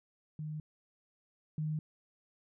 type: tone pair in turn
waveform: sine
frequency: 153.3 / 154.19 Hz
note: D#3 / D#3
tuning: -25 / -15 cents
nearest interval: unison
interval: 10 cents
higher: second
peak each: -37 / -32 dBFS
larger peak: second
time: 0.39-0.6 / 1.58-1.79 s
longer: neither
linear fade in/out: 2 ms
effects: none

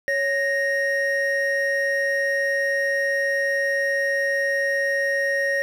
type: tone pair together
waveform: triangle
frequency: 554.4 / 1864.7 Hz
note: C#5 / A#6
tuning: 0 / 0 cents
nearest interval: octave + major sixth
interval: 2100 cents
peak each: -22 / -20 dBFS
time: 0.08-5.62 s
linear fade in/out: 0 ms
effects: none

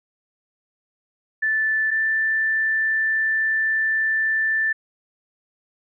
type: tone pair in turn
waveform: sine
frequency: 1756 / 1768.2 Hz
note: A6 / A6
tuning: -4 / +8 cents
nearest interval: unison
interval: 12 cents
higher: second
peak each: -18 dBFS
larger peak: neither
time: 1.42-1.91 / 1.91-4.73 s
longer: second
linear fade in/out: 10 ms
effects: none

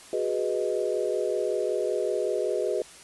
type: chord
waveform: sine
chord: G# minor seventh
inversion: third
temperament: equal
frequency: 370 / 415.3 / 493.9 / 622.3 Hz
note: F#4 / G#4 / B4 / D#5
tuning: 0 / 0 / 0 / 0 cents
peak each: -30 / -29 / -30 / -31 dBFS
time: 0.13-2.82 s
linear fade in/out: 2 ms
effects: white hiss -48 dBFS RMS until 3.03 s + resampled to 24000 Hz

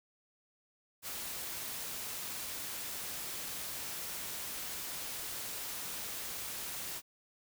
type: noise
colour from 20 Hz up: white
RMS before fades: -41 dBFS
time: 1.02-7.02 s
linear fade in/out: 50 ms
effects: none

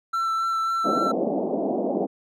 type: tone with vibrato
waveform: triangle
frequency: 1338 Hz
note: E6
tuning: 25 cents sharp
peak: -20 dBFS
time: 0.13-1.12 s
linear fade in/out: 10 ms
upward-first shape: sine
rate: 3.7 Hz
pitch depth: 12 cents each way
type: band-pass noise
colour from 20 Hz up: pink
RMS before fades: -25 dBFS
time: 0.84-2.07 s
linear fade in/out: 20 ms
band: 200 to 750 Hz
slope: 48 dB/octave
effects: none

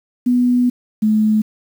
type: tone pair in turn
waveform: sine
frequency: 246.5 / 215.1 Hz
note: B3 / A3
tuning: -3 / -39 cents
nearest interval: major second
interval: 236 cents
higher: first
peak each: -11 dBFS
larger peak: neither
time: 0.26-0.7 / 1.02-1.42 s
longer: first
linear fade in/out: 10 ms
effects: 7-bit

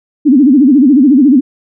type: tone with vibrato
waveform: sine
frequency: 272.8 Hz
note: C#4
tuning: 28 cents flat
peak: -3 dBFS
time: 0.25-1.41 s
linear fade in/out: 20 ms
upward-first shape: sine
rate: 14 Hz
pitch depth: 200 cents each way
effects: none

